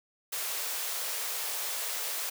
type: high-pass noise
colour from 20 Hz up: white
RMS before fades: -34 dBFS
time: 0.32-2.3 s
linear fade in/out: 10 ms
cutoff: 410 Hz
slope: 48 dB/octave
effects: none